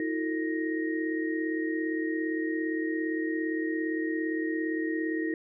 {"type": "tone cluster", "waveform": "sine", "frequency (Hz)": [320.6, 358.1, 449.3, 1871], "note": ["E4", "F4", "A4", "A#6"], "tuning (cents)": [-48, 43, 36, 6], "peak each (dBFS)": [-29, -36, -37, -36], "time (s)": [0, 5.34], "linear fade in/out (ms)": 2, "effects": []}